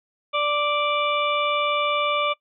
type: harmonic tone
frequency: 587.3 Hz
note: D5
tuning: in tune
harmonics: 1 / 2 / 4 / 5 / 6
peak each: -25 / -23 / -28 / -32 / -30 dBFS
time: 0.33-2.34 s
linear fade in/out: 20 ms
effects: noise-tail reverb RT60 0.1 s tail -22 dB re dry